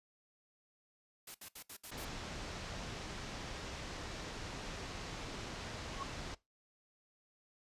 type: noise bursts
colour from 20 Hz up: white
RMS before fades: -49 dBFS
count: 6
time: 1.27-2.05 s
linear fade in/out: 5 ms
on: 75 ms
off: 66 ms
type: low-pass noise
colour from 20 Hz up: pink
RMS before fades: -45 dBFS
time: 1.91-6.35 s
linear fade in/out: 10 ms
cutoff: 6600 Hz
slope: 24 dB/octave
type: tone with exponential growth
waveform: sine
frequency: 1100 Hz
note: C#6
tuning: 14 cents flat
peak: -36 dBFS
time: 5.9-6.03 s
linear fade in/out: 2 ms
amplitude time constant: 28 ms
effects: noise-tail reverb RT60 0.2 s tail -20 dB re dry + resampled to 32000 Hz